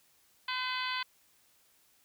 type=harmonic tone with a mistuned harmonic; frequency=509 Hz; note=C5; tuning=48 cents flat; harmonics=2 / 3 / 4 / 5 / 6 / 7 / 8 / 9; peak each=-37 / -39 / -40 / -41 / -42 / -42 / -43 / -44 dBFS; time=0.48-1.03 s; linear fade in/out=5 ms; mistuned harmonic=7; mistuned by=-49 cents; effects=white hiss -67 dBFS RMS until 2.04 s